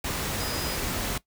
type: tone in noise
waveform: sine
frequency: 4978 Hz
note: D#8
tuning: in tune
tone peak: -35 dBFS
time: 0.4-0.76 s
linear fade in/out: 5 ms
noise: pink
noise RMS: -30 dBFS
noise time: 0.04-1.18 s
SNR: -8 dB
effects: noise-tail reverb RT60 0.1 s tail -18 dB re dry